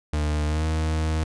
40% pulse tone with pitch glide, 75.4 to 78.83 Hz, D2 to D#2, +46 to +23 cents, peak -21 dBFS, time 0.13-1.24 s, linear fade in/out 5 ms, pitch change +77 cents, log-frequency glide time 0.46-0.65 s, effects resampled to 22050 Hz

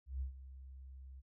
sine tone with ADSR envelope, 66 Hz, C2, 16 cents sharp, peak -35 dBFS, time 0.06-1.22 s, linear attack 150 ms, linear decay 110 ms, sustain -14 dB, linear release 31 ms, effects none

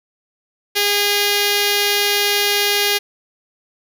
5% pulse tone with notch filter, 408.7 Hz, G#4, 28 cents flat, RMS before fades -17 dBFS, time 0.75-2.99 s, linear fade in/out 20 ms, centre 1100 Hz, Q 1.2, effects none

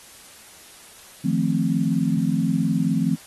sine chord, F dominant seventh, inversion third, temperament equal, 155.56 / 174.61 / 220 / 261.6 Hz, Eb3 / F3 / A3 / C4, 0 / 0 / 0 / 0 cents, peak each -25 / -23 / -24 / -24 dBFS, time 1.24-3.16 s, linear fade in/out 10 ms, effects white hiss -46 dBFS RMS until 3.26 s + AAC 32 kbps

